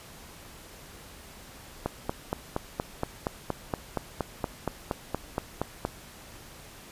click train, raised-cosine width 1 ms, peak -13 dBFS, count 18, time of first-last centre 1.86-5.851 s, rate 4.26 Hz, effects pink hiss -48 dBFS RMS until 6.91 s + resampled to 32000 Hz

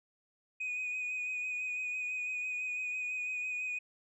sine tone with vibrato, 2489 Hz, D#7, in tune, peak -32 dBFS, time 0.6-3.79 s, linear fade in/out 10 ms, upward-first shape sine, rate 6 Hz, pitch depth 23 cents each way, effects tanh soft clip ceiling -32 dBFS

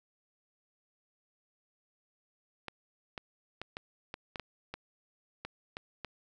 clicks, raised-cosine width 0.3 ms, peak -23 dBFS, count 11, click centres 2.683 / 3.178 / 3.616 / 3.769 / 4.141 / 4.358 / 4.397 / 4.74 / 5.45 / 5.769 / 6.047 s, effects none

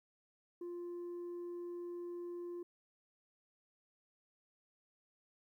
sine tone, 349.2 Hz, F4, in tune, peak -39 dBFS, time 0.61-2.63 s, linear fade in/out 5 ms, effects tanh soft clip ceiling -41 dBFS + 13-bit

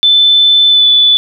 sine tone with pitch glide, 3520 to 3476 Hz, A7 to A7, 0 to -22 cents, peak -4 dBFS, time 0.03-1.17 s, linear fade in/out 0 ms, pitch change -22 cents, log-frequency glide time 0.69-0.86 s, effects none

